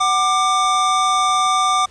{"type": "tone pair together", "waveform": "square", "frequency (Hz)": [749.7, 1190], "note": ["F#5", "D6"], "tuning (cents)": [23, 22], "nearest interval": "minor sixth", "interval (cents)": 799, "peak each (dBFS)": [-21, -16], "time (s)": [0, 1.86], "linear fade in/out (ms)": 10, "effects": ["pink hiss -48 dBFS RMS until 1.9 s", "resampled to 22050 Hz"]}